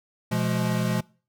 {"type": "tone cluster", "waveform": "square", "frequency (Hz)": [122.6, 172.2, 211], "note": ["B2", "F3", "G#3"], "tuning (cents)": [-12, -24, 28], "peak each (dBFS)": -28, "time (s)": [0.31, 1.01], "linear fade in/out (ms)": 10, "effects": ["noise-tail reverb RT60 0.4 s tail -24 dB re dry"]}